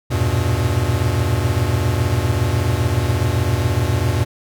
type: tone cluster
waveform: square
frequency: 81 / 97.3 / 115 / 122.3 Hz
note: E2 / G2 / A#2 / B2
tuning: -30 / -12 / -23 / -16 cents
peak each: -23 / -21 / -25 / -21 dBFS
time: 0.1-4.25 s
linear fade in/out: 20 ms
effects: none